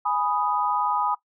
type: chord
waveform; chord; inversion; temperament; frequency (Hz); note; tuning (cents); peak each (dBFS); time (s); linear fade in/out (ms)
sine; G# minor; none; equal; 830.6 / 987.8 / 1244.5; G#5 / B5 / D#6; 0 / 0 / 0; -26; 0.05-1.15; 10
effects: noise-tail reverb RT60 0.1 s tail -17 dB re dry